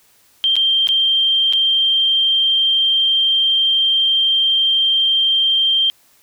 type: tone with dropouts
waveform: sine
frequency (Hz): 3163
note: G7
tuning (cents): +15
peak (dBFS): -12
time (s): 0.44-5.9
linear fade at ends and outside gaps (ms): 0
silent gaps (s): 0.556-0.565 / 0.872-0.889 / 1.526-1.534
effects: white hiss -54 dBFS RMS until 6.22 s